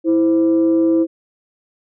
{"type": "tone pair together", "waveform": "sine", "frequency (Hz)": [328.2, 521], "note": ["E4", "C5"], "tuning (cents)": [-8, -7], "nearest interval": "minor sixth", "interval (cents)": 801, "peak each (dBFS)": [-11, -20], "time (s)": [0.04, 1.07], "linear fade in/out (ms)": 50, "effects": ["tanh soft clip ceiling -6 dBFS"]}